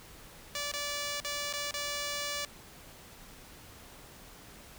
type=tone with dropouts; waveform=5% pulse; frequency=580 Hz; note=D5; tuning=22 cents flat; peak=-22 dBFS; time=0.55-2.45 s; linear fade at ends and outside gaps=1 ms; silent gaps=0.716-0.737 / 1.201-1.247 / 1.527-1.536 / 1.71-1.74 s; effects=pink hiss -52 dBFS RMS until 4.78 s